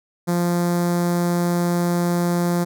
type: tone with notch filter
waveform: sawtooth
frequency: 174.1 Hz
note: F3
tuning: 5 cents flat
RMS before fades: -20 dBFS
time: 0.27-2.65 s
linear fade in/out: 20 ms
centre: 2800 Hz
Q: 0.7
effects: none